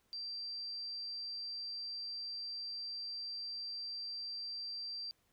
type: tone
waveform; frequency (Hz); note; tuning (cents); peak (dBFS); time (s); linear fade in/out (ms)
sine; 4703; D8; +2; -40; 0.13-5.11; 0
effects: pink hiss -75 dBFS RMS until 5.32 s